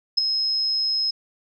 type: tone with ADSR envelope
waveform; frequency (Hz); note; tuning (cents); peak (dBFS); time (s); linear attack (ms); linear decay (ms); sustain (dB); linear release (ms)
sine; 5140; E8; -45; -11; 0.17-1.11; 14; 4; -9; 8
effects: none